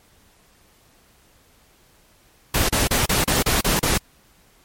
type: noise bursts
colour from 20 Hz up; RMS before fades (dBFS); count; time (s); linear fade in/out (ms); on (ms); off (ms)
pink; -19; 8; 2.54-3.978; 5; 150; 34
effects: pink hiss -56 dBFS RMS until 4.64 s + MP3 64 kbps